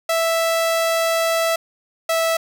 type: tone pair in turn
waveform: sawtooth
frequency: 659.3 / 655.9 Hz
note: E5 / E5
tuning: 0 / -9 cents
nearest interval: unison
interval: 9 cents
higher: first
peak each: -13 dBFS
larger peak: neither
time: 0.09-1.56 / 2.09-2.37 s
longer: first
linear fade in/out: 5 ms
effects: none